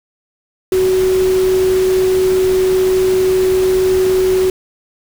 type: tone in noise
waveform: sine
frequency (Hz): 373.8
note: F#4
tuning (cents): +18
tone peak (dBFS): -10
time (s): 0.72-4.5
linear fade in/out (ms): 2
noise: pink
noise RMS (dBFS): -26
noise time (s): 0.72-4.5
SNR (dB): +13
effects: none